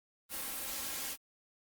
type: noise with comb filter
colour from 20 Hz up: white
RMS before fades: -39 dBFS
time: 0.29-1.17 s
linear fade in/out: 50 ms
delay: 3.7 ms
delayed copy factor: +0.7
effects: Opus 32 kbps